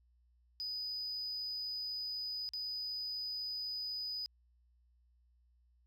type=tone with dropouts; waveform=sine; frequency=4978 Hz; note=D#8; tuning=in tune; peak=-36 dBFS; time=0.6-4.26 s; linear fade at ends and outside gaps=0 ms; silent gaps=2.49-2.535 s; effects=tanh soft clip ceiling -35 dBFS + added 60 Hz sine -67 dBFS peak until 5.86 s